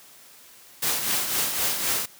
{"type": "noise with tremolo", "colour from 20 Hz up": "white", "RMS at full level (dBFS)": -23, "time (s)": [0.82, 2.06], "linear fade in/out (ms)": 10, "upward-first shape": "triangle", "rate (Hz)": 3.9, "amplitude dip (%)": 55, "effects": ["white hiss -50 dBFS RMS until 2.19 s", "high-pass 100 Hz 12 dB/octave"]}